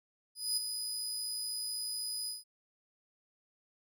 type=tone with ADSR envelope; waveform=25% pulse; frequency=4978 Hz; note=D#8; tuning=in tune; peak=-24 dBFS; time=0.35-2.44 s; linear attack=220 ms; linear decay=13 ms; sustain=-7 dB; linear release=160 ms; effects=none